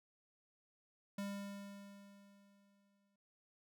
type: tone with exponential decay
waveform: square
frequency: 200 Hz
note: G3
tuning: 35 cents sharp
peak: -40 dBFS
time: 1.18-3.16 s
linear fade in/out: 5 ms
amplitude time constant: 430 ms
effects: none